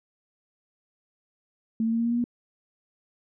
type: tone with pitch steps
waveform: sine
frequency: 223.9 / 226.6 / 229.4 / 232.2 / 235 / 237.9 / 240.8 Hz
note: A3 / A#3 / A#3 / A#3 / A#3 / A#3 / B3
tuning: +30 / -49 / -28 / -7 / +14 / +35 / -44 cents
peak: -22 dBFS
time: 1.8-2.241 s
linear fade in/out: 2 ms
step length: 63 ms
effects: none